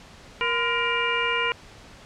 harmonic tone with a mistuned harmonic, 471 Hz, A#4, 18 cents sharp, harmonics 1 / 2 / 3 / 4 / 5 / 6, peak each -30 / -28 / -29 / -32 / -27 / -29 dBFS, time 0.41-1.52 s, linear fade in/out 0 ms, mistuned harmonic 2, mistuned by +130 cents, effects pink hiss -47 dBFS RMS until 2.05 s + low-pass 6000 Hz 12 dB/octave

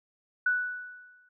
sine tone with exponential decay, 1481 Hz, F#6, 1 cent sharp, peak -21 dBFS, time 0.46-1.29 s, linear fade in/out 5 ms, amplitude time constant 180 ms, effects none

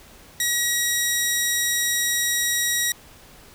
10% pulse tone, 1910 Hz, A#6, 42 cents sharp, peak -11 dBFS, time 0.4-2.92 s, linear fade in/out 2 ms, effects pink hiss -48 dBFS RMS until 3.54 s

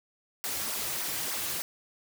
white noise with flanger, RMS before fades -33 dBFS, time 0.44-1.62 s, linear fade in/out 0 ms, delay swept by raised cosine 0.27 to 4.77 ms, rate 3.4 Hz, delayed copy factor -0.6, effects none

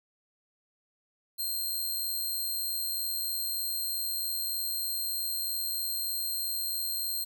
5% pulse tone with amplitude modulation, 4186 Hz, C8, in tune, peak -22 dBFS, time 1.38-7.25 s, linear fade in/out 20 ms, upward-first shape sine, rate 83.2 Hz, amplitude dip 30%, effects none

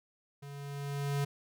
square tone with level ramp, 141.6 Hz, C#3, 37 cents sharp, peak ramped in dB -45 to -29 dBFS, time 0.42-1.25 s, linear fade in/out 10 ms, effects none

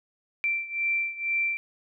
sine beating tone pair, 2348 / 2350.1 Hz, D7 / D7, -1 / +1 cents, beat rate 2.1 Hz, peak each -27 / -30 dBFS, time 0.44-1.57 s, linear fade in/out 0 ms, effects none

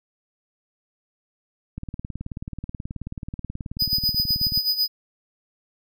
click train, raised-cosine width 5 ms, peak -19 dBFS, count 53, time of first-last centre 1.78-4.576 s, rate 18.6 Hz
square tone with tremolo, 4978 Hz, D#8, in tune, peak -18 dBFS, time 3.79-4.88 s, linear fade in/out 20 ms, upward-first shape sine, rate 8 Hz, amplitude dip 75%
effects none

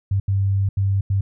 sine tone bursts at uneven times, 98.1 Hz, G2, 2 cents sharp, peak -16 dBFS, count 4, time 0.11-0.2 / 0.28-0.69 / 0.77-1.01 / 1.1-1.21 s, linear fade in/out 5 ms, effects none

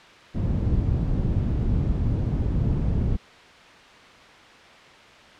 white low-pass noise, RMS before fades -23 dBFS, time 0.34-3.17 s, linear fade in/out 20 ms, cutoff 120 Hz, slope 12 dB/octave, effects white hiss -47 dBFS RMS until 5.39 s + low-pass 3000 Hz 12 dB/octave

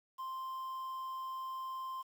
triangle tone with quantisation, 1046.5 Hz, C6, in tune, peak -37 dBFS, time 0.18-2.03 s, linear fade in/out 20 ms, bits 10, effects none

